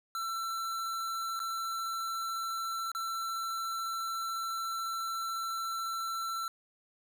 square tone with dropouts, 1343 Hz, E6, 32 cents sharp, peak -34 dBFS, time 0.15-6.48 s, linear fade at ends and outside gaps 1 ms, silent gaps 1.393-1.401 / 2.917-2.949 s, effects none

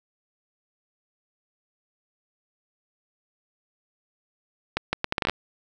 accelerating click train, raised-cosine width 0.3 ms, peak -7 dBFS, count 10, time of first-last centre 4.77-5.296 s, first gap 160 ms, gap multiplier 0.71, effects none

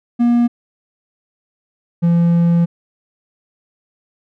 triangle tone pair in turn, 238.5 / 170.4 Hz, A#3 / F3, +40 / -42 cents, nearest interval tritone, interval 582 cents, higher first, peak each -8 dBFS, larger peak neither, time 0.19-0.48 / 2.02-2.66 s, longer second, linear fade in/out 20 ms, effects none

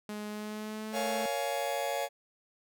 sawtooth tone with pitch glide, 210 to 220.1 Hz, G#3 to A3, +19 to +1 cents, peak -33 dBFS, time 0.09-1.26 s, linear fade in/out 2 ms, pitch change +82 cents, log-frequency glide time 0.28-1.13 s
45% pulse chord, Bb minor seventh, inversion none, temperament just, 466.2 / 559.4 / 699.2 / 839.1 Hz, Bb4 / Db5 / F5 / Ab5, 0 / +16 / +2 / +18 cents, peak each -40 / -34 / -36 / -37 dBFS, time 0.92-2.09 s, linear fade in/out 50 ms
effects none

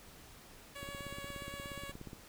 10% pulse tone with vibrato, 562 Hz, C#5, 24 cents sharp, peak -36 dBFS, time 0.75-1.92 s, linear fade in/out 10 ms, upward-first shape sine, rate 7.8 Hz, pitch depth 13 cents each way
click train, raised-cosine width 3 ms, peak -33 dBFS, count 23, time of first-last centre 0.83-2.132 s, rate 16.9 Hz
effects pink hiss -56 dBFS RMS until 2.28 s

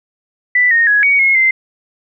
sine tone with pitch steps, 1981 / 1852 / 1672 / 2245 / 2165 / 2078 Hz, B6 / A#6 / G#6 / C#7 / C#7 / C7, +5 / -12 / +11 / +21 / -41 / -12 cents, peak -8 dBFS, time 0.55-1.51 s, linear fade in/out 5 ms, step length 160 ms, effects none

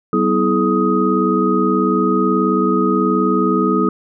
sine tone cluster, 189.9 / 248.5 / 327.6 / 425.9 / 1252 Hz, F#3 / B3 / E4 / G#4 / D#6, +45 / +11 / -11 / +44 / +10 cents, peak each -19 dBFS, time 0.13-3.89 s, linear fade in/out 2 ms, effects none

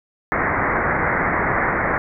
white low-pass noise, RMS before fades -20 dBFS, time 0.32-1.98 s, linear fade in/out 0 ms, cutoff 2100 Hz, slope 96 dB/octave, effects none

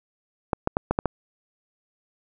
clicks, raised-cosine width 1 ms, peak -7 dBFS, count 6, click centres 0.532 / 0.674 / 0.769 / 0.91 / 0.989 / 1.057 s, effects none

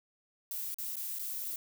violet noise with dropouts, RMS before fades -38 dBFS, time 0.51-1.56 s, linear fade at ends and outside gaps 1 ms, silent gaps 0.744-0.785 / 0.957-0.967 / 1.186-1.194 s, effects none

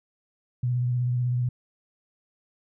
sine tone with vibrato, 123.47 Hz, B2, in tune, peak -22 dBFS, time 0.63-1.49 s, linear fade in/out 5 ms, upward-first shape sine, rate 16 Hz, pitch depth 28 cents each way, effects none

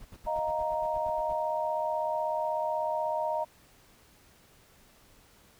brown noise bursts, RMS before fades -45 dBFS, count 12, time 0-1.337 s, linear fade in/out 10 ms, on 50 ms, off 67 ms
sine chord, Eb suspended second, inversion none, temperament equal, 622.3 / 698.5 / 932.3 Hz, Eb5 / F5 / Bb5, 0 / 0 / 0 cents, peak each -31 / -36 / -31 dBFS, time 0.26-3.45 s, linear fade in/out 20 ms
effects pink hiss -60 dBFS RMS until 5.59 s

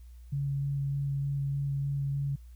sine tone with vibrato, 139.8 Hz, C#3, 15 cents sharp, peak -28 dBFS, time 0.32-2.36 s, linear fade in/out 10 ms, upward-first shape square, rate 3.3 Hz, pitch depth 8 cents each way, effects added 60 Hz sine -46 dBFS peak until 2.55 s + white hiss -69 dBFS RMS until 2.55 s

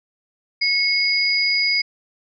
sine tone pair together, 2188 / 4912 Hz, C#7 / D#8, -23 / -23 cents, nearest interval octave + major second, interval 1400 cents, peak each -19 dBFS, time 0.61-1.82 s, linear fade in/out 10 ms, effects none

